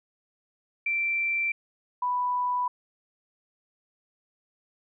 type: tone pair in turn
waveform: sine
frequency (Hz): 2347 / 988.9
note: D7 / B5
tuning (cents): -2 / +2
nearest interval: octave + minor third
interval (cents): 1496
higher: first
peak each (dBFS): -24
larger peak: neither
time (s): 0.86-1.52 / 2.02-2.68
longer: neither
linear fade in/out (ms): 5
effects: none